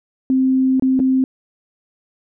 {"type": "tone with dropouts", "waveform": "sine", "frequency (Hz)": 261.6, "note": "C4", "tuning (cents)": 0, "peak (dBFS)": -12, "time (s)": [0.3, 1.24], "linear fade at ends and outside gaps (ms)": 1, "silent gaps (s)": [[0.797, 0.823], [0.993, 1]], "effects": []}